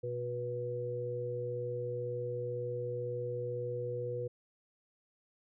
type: harmonic tone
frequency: 122 Hz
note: B2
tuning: 21 cents flat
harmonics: 1 / 3 / 4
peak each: -40 / -44 / -36 dBFS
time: 0.03-4.28 s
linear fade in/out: 10 ms
effects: none